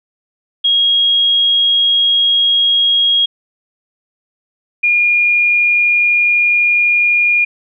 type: tone pair in turn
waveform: sine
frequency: 3280 / 2424 Hz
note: G#7 / D#7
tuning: -22 / -46 cents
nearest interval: perfect fourth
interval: 524 cents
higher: first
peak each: -9 dBFS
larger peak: neither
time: 0.64-3.26 / 4.83-7.45 s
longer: neither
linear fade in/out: 10 ms
effects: none